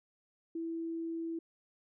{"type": "tone", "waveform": "sine", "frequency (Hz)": 330, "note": "E4", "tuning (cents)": 2, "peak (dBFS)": -35, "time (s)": [0.55, 1.39], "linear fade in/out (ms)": 5, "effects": []}